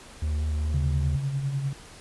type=tone with vibrato; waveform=triangle; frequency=75.9 Hz; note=D#2; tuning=42 cents flat; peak=-22 dBFS; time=0.22-1.16 s; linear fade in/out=5 ms; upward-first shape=square; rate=4.9 Hz; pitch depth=12 cents each way
type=tone with tremolo; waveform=sine; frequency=137.8 Hz; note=C#3; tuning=10 cents flat; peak=-23 dBFS; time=0.74-1.73 s; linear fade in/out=2 ms; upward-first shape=sine; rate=10 Hz; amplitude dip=50%
effects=pink hiss -47 dBFS RMS until 2 s + resampled to 24000 Hz